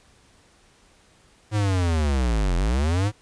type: linear two-way sweep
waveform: square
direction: down then up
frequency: 108.4 to 41.82 to 108.4 Hz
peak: -20 dBFS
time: 1.51-3.12 s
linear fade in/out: 50 ms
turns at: 2.56 s
effects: pink hiss -57 dBFS RMS until 3.21 s + resampled to 22050 Hz